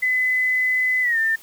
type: tone with pitch glide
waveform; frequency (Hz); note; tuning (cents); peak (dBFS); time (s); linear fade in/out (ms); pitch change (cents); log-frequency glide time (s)
sine; 2016 to 1796.1; B6 to A6; +35 to +35; -17; 0.02-1.36; 10; -200; 1.02-1.18
effects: white hiss -47 dBFS RMS until 1.42 s